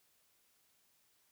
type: silence
effects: white hiss -73 dBFS RMS until 1.31 s